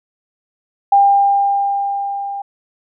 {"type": "tone with level ramp", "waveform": "sine", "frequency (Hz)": 799, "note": "G5", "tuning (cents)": 33, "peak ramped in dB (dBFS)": [-6, -22], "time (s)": [0.92, 2.42], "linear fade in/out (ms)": 5, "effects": []}